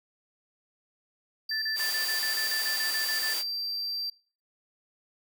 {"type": "tone", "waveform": "triangle", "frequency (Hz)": 4699, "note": "D8", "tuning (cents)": 0, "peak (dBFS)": -29, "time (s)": [1.49, 4.1], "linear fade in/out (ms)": 5}
{"type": "tone bursts", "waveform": "sine", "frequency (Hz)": 1760, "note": "A6", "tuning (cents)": 0, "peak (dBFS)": -30, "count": 13, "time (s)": [1.51, 3.336], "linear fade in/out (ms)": 5, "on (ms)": 110, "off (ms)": 33}
{"type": "noise", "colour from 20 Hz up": "white", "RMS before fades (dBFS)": -34, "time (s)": [1.75, 3.44], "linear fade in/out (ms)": 50}
{"effects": ["noise-tail reverb RT60 0.4 s tail -22 dB re dry", "high-pass 400 Hz 12 dB/octave"]}